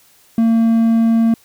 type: tone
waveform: triangle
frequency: 227.6 Hz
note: A#3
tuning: 41 cents flat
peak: -8 dBFS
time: 0.38-1.34 s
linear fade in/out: 2 ms
effects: white hiss -51 dBFS RMS until 1.44 s